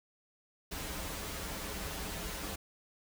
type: noise with comb filter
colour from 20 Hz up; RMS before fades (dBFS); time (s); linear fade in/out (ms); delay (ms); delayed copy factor
pink; -40; 0.71-2.56; 10; 8.3; -0.95
effects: none